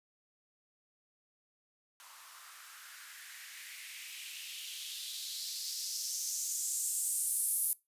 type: noise with band-pass filter sweep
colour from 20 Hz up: violet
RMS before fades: -39 dBFS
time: 2-7.73 s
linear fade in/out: 0 ms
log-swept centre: 1000 to 11000 Hz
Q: 3
effects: noise-tail reverb RT60 0.2 s tail -21 dB re dry + resampled to 32000 Hz